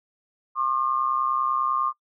sine tone pair together, 1071 / 1201 Hz, C6 / D6, +40 / +38 cents, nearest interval major second, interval 198 cents, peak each -24 dBFS, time 0.55-1.93 s, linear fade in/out 50 ms, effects noise-tail reverb RT60 0.1 s tail -23 dB re dry

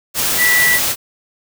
sine tone in noise, 1961 Hz, B6, 13 cents flat, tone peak -11 dBFS, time 0.37-0.8 s, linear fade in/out 50 ms, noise white, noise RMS -17 dBFS, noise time 0.14-0.96 s, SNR +3 dB, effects none

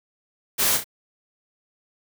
white noise with echo, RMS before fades -21 dBFS, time 0.58-0.78 s, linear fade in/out 20 ms, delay 32 ms, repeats 2, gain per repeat -7 dB, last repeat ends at 0.844 s, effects none

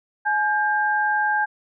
sine tone pair together, 845 / 1595.1 Hz, G#5 / G6, +30 / +30 cents, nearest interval major seventh, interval 1100 cents, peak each -21 dBFS, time 0.25-1.46 s, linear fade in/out 20 ms, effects none

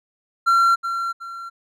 triangle tone with echo, 1366 Hz, F6, 39 cents flat, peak -11 dBFS, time 0.46-0.76 s, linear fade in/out 20 ms, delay 370 ms, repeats 2, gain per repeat -9 dB, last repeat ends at 1.5 s, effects none

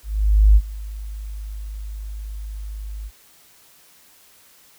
sine tone with ADSR envelope, 51.91 Hz, G#1, in tune, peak -7 dBFS, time 0.03-3.11 s, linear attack 530 ms, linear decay 50 ms, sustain -21 dB, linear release 47 ms, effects white hiss -52 dBFS RMS until 4.78 s

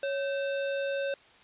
sine tone with sample-and-hold, 554.4 Hz, C#5, in tune, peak -28 dBFS, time 0.03-1.14 s, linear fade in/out 2 ms, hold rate 2100 Hz, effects white hiss -57 dBFS RMS until 1.43 s + resampled to 8000 Hz

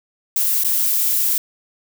violet noise with dropouts, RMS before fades -18 dBFS, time 0.36-1.38 s, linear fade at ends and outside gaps 2 ms, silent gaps 0.637-0.646 s, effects none

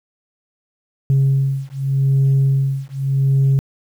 sine beating tone pair, 135.7 / 136.54 Hz, C#3 / C#3, -36 / -26 cents, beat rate 0.84 Hz, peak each -15 dBFS, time 1.1-3.59 s, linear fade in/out 0 ms, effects tanh soft clip ceiling -9 dBFS + 8-bit

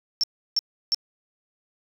triangle tone bursts, 5430 Hz, F8, 50 cents flat, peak -15 dBFS, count 3, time 0.21-0.945 s, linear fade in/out 0 ms, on 25 ms, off 330 ms, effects tanh soft clip ceiling -17 dBFS

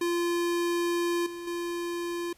square tone with level steps, 345.3 Hz, F4, 20 cents flat, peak -26 / -37 / -31 dBFS, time 0.01-2.33 s, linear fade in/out 5 ms, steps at 1.26 / 1.47 s, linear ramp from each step 5 ms, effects pink hiss -60 dBFS RMS until 2.37 s + resampled to 32000 Hz

